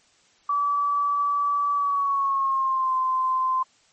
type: tone with pitch glide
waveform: sine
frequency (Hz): 1151 to 1037.3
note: D6 to C6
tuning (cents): -35 to -15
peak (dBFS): -20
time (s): 0.49-3.63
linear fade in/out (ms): 5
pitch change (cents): -180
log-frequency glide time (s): 1.74-2.95
effects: white hiss -60 dBFS RMS until 3.92 s + MP3 32 kbps